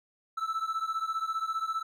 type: beating tone pair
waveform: triangle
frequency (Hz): 1312 / 1327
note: E6 / E6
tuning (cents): -9 / +11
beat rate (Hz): 15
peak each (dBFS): -30 / -32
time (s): 0.37-1.83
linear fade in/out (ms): 10
effects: none